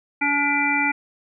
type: harmonic tone with a mistuned harmonic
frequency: 285.8 Hz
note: D4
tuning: 47 cents flat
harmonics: 1 / 3 / 5 / 7 / 8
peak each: -26 / -25 / -27 / -24 / -22 dBFS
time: 0.21-0.92 s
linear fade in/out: 10 ms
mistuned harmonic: 8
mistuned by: +51 cents
effects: none